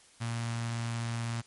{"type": "tone with notch filter", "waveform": "sawtooth", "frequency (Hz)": 116.54, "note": "A#2", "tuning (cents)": 0, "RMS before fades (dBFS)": -34, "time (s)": [0.2, 1.42], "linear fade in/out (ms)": 20, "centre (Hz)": 420, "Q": 0.63, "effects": ["white hiss -59 dBFS RMS until 1.46 s", "MP3 48 kbps"]}